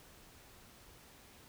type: silence
effects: pink hiss -59 dBFS RMS until 1.48 s